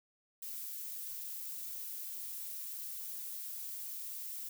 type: noise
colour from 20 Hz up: violet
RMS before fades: -43 dBFS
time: 0.42-4.49 s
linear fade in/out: 5 ms
effects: none